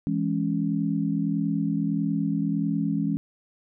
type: chord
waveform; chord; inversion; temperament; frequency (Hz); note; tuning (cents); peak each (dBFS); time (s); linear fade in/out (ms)
sine; C# minor; first; just; 166.31 / 207.9 / 277.2; E3 / G#3 / C#4; +16 / +2 / 0; -27; 0.07-3.17; 0
effects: none